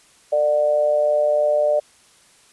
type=tone with amplitude modulation; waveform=sine; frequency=596 Hz; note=D5; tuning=25 cents sharp; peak=-12 dBFS; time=0.32-1.8 s; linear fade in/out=10 ms; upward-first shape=sine; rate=143 Hz; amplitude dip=60%; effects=white hiss -53 dBFS RMS until 2.52 s + resampled to 24000 Hz